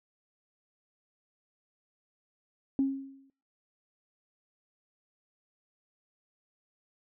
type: tone with exponential decay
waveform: sine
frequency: 271.2 Hz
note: C#4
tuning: 38 cents flat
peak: -21 dBFS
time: 2.79-3.3 s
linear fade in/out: 1 ms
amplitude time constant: 110 ms
effects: noise-tail reverb RT60 0.5 s tail -26 dB re dry + tanh soft clip ceiling -17 dBFS